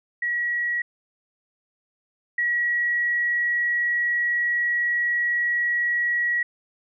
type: tone pair in turn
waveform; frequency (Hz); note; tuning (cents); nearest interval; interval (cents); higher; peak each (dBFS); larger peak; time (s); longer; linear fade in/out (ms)
sine; 1918 / 1918; A#6 / A#6; +49 / +49; unison; 0; neither; -22 / -20; second; 0.22-0.82 / 2.38-6.43; second; 5
effects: none